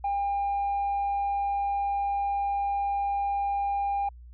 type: tone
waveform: sine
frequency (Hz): 802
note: G5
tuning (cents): +39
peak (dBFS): -23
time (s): 0.04-4.09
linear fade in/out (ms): 5
effects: tanh soft clip ceiling -23 dBFS + added 60 Hz sine -44 dBFS peak until 4.33 s